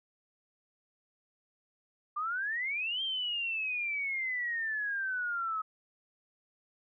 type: exponential two-way sweep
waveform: sine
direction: up then down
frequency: 1174.7 to 3195 to 1272 Hz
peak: -31 dBFS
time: 2.16-5.62 s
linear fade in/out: 10 ms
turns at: 3.02 s
effects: none